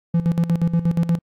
triangle tone with tremolo, 168.8 Hz, E3, 41 cents sharp, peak -12 dBFS, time 0.14-1.19 s, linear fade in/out 5 ms, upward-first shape square, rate 8.4 Hz, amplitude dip 75%, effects AAC 64 kbps

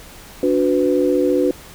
sine tone cluster, 289.8 / 364.2 / 498.4 Hz, D4 / F#4 / B4, -23 / -27 / +16 cents, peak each -18 dBFS, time 0.43-1.51 s, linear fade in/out 2 ms, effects pink hiss -40 dBFS RMS until 1.74 s

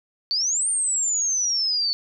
sine exponential two-way sweep, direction up then down, 4435 to 9000 to 4435 Hz, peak -20 dBFS, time 0.31-1.93 s, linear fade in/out 0 ms, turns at 0.68 s, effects none

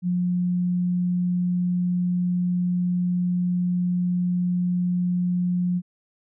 sine tone, 178.4 Hz, F3, 37 cents sharp, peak -20 dBFS, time 0.02-5.82 s, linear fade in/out 50 ms, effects none

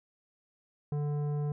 sine tone with tanh clipping, 146.83 Hz, D3, in tune, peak -31 dBFS, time 0.92-1.52 s, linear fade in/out 2 ms, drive 12 dB, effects none

